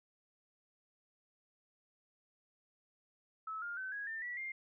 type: tone with pitch steps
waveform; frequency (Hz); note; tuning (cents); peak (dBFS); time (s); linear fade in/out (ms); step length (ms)
sine; 1300 / 1409.5 / 1528.2 / 1656.9 / 1796.5 / 1947.8 / 2112; E6 / F6 / G6 / G#6 / A6 / B6 / C7; -24 / +16 / -44 / -5 / +36 / -24 / +16; -39; 3.47-4.52; 5; 150
effects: none